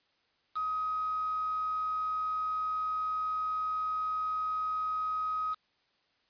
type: tone with quantisation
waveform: sine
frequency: 1262 Hz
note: D#6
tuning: 24 cents sharp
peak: -30 dBFS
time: 0.55-5.55 s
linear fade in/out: 20 ms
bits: 7
effects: white hiss -72 dBFS RMS until 6.29 s + resampled to 11025 Hz